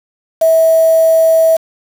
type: tone with quantisation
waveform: sine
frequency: 650 Hz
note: E5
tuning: 24 cents flat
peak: -6 dBFS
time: 0.41-1.57 s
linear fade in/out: 10 ms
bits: 4
effects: none